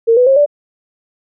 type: tone with pitch steps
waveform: sine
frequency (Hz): 458 / 496.6 / 538.4 / 583.7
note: A#4 / B4 / C5 / D5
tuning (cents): -31 / +9 / +49 / -11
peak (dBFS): -6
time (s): 0.07-0.462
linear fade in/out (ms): 20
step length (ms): 98
effects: none